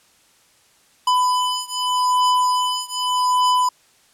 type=beating tone pair; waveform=square; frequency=1000 / 1000.83 Hz; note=B5 / B5; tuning=+21 / +23 cents; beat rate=0.83 Hz; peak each=-20 / -21 dBFS; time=1.07-3.69 s; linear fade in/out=5 ms; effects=white hiss -56 dBFS RMS until 4.13 s + low-pass 10000 Hz 12 dB/octave